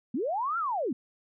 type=linear two-way sweep; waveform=sine; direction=up then down; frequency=207 to 1404 to 207 Hz; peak=-27 dBFS; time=0.14-0.93 s; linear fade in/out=5 ms; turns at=0.58 s; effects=none